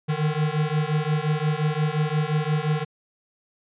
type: beating tone pair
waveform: square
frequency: 149.9 / 155.6 Hz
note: D3 / D#3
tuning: +36 / 0 cents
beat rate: 5.7 Hz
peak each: -25 dBFS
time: 0.08-2.85 s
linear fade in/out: 20 ms
effects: resampled to 8000 Hz